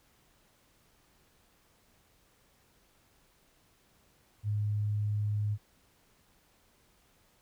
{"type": "tone", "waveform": "sine", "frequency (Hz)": 104.5, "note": "G#2", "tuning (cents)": 11, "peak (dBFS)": -28, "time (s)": [4.43, 5.58], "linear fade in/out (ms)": 50, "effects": ["pink hiss -67 dBFS RMS until 7.41 s"]}